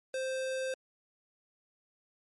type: tone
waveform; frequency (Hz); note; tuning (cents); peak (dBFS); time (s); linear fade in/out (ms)
square; 523.3; C5; 0; -33; 0.14-0.74; 2
effects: MP3 48 kbps